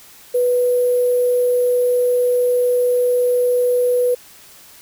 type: tone with sample-and-hold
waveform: sine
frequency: 493 Hz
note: B4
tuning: 3 cents flat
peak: -13 dBFS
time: 0.34-4.15 s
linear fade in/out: 10 ms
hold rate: 11025 Hz
effects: white hiss -44 dBFS RMS until 4.81 s